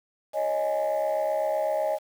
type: chord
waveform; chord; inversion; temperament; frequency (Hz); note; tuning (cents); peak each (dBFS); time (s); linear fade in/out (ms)
sine; C# suspended second; none; equal; 554.4 / 622.3 / 830.6; C#5 / D#5 / G#5; 0 / 0 / 0; -28 / -24 / -29; 0.33-1.99; 50
effects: tanh soft clip ceiling -19 dBFS + 8-bit